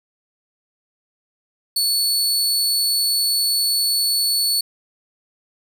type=tone; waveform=sawtooth; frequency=4435 Hz; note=C#8; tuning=in tune; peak=-14 dBFS; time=1.76-4.61 s; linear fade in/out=5 ms; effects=none